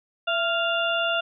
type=harmonic tone with a mistuned harmonic; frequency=698 Hz; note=F5; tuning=1 cent flat; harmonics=1 / 2 / 4 / 5; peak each=-26 / -26 / -27 / -32 dBFS; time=0.27-1.21 s; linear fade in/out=10 ms; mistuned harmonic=1; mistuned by=-69 cents; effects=none